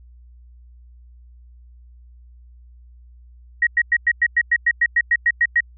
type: tone bursts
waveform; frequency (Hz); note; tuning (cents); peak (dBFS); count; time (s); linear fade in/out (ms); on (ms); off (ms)
sine; 1894; A#6; +27; -12; 14; 3.62-5.606; 5; 49; 100
effects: added 60 Hz sine -43 dBFS peak until 5.77 s